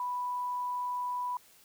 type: tone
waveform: sine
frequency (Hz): 987.8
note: B5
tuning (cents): 0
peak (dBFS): -31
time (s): 0-1.37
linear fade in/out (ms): 2
effects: white hiss -60 dBFS RMS until 1.64 s